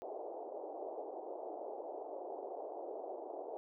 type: band-pass noise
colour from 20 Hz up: white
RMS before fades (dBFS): -45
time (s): 0.02-3.57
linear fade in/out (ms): 0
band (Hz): 340 to 780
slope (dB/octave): 48
effects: none